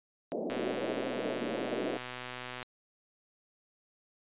white band-pass noise, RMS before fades -35 dBFS, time 0.32-1.97 s, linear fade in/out 0 ms, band 200 to 650 Hz, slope 48 dB/octave
click train, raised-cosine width 0.3 ms, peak -24 dBFS, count 267, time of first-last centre 0.5-2.628 s, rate 125 Hz
effects resampled to 8000 Hz

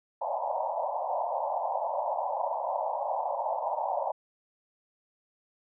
white band-pass noise, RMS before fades -31 dBFS, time 0.21-4.12 s, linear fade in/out 10 ms, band 550 to 970 Hz, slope 96 dB/octave, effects none

